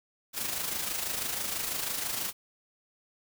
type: noise with amplitude modulation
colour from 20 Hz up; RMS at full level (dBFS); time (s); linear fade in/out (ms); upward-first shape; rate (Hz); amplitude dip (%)
white; -31; 0.33-2.33; 50; sine; 26.1; 50
effects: none